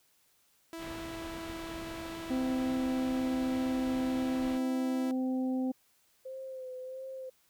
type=tone; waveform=sawtooth; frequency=329.6 Hz; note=E4; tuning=in tune; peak=-36 dBFS; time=0.73-5.11 s; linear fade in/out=0 ms
type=low-pass noise; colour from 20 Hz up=pink; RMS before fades=-46 dBFS; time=0.77-4.6 s; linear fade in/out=50 ms; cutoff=4300 Hz; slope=48 dB/octave
type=harmonic tone; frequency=258.3 Hz; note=C4; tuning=22 cents flat; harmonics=1 / 2 / 3; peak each=-29 / -40 / -45 dBFS; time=2.3-5.72 s; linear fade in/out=10 ms
type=tone with vibrato; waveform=sine; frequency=519 Hz; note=C5; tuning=14 cents flat; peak=-39 dBFS; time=6.25-7.3 s; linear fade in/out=10 ms; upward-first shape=sine; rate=1.5 Hz; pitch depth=33 cents each way
effects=white hiss -69 dBFS RMS until 7.49 s